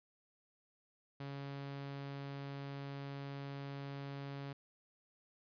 sawtooth tone, 139.6 Hz, C#3, 13 cents sharp, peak -39 dBFS, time 1.2-4.53 s, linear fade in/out 5 ms, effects resampled to 11025 Hz

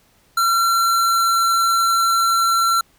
square tone with pitch glide, 1363 to 1355.1 Hz, F6 to E6, -43 to +47 cents, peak -15 dBFS, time 0.37-2.81 s, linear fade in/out 5 ms, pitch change -10 cents, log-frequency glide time 0.64-1.52 s, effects pink hiss -57 dBFS RMS until 2.98 s

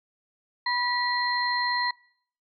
sine tone cluster, 983 / 1945 / 4158 Hz, B5 / B6 / C8, -8 / -27 / -12 cents, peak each -27 / -28 / -30 dBFS, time 0.66-1.91 s, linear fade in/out 5 ms, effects noise-tail reverb RT60 0.6 s tail -23 dB re dry

